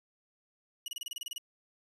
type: tone bursts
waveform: sawtooth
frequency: 2900 Hz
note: F#7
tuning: 35 cents flat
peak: -33 dBFS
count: 11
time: 0.86-1.381 s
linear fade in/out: 2 ms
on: 21 ms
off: 29 ms
effects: resampled to 32000 Hz